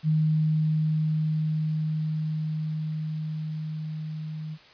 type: tone with level ramp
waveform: sine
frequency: 155.7 Hz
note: D#3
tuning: 2 cents sharp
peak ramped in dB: -19 to -32 dBFS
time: 0.03-4.58 s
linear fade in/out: 50 ms
effects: white hiss -52 dBFS RMS until 4.73 s + resampled to 11025 Hz